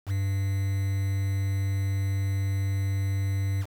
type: tone with quantisation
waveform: triangle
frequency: 98 Hz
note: G2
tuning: in tune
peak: -22 dBFS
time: 0.06-3.66 s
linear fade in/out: 50 ms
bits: 7
effects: none